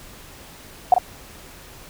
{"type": "tone with echo", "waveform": "sine", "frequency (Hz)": 731, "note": "F#5", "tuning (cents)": -21, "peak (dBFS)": -7, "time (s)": [0.92, 0.94], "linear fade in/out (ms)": 2, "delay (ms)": 43, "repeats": 1, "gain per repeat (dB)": -6, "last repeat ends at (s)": 0.983, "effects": ["pink hiss -43 dBFS RMS until 1.89 s"]}